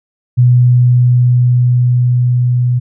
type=tone with level ramp; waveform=sine; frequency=123.47 Hz; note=B2; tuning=in tune; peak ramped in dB=-4 to -9 dBFS; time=0.37-2.8 s; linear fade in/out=20 ms; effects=none